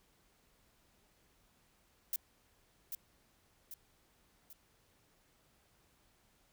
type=noise with echo; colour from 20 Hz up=violet; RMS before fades=-35 dBFS; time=2.13-2.16 s; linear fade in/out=2 ms; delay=790 ms; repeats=3; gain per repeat=-6 dB; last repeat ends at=4.53 s; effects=pink hiss -71 dBFS RMS until 6.52 s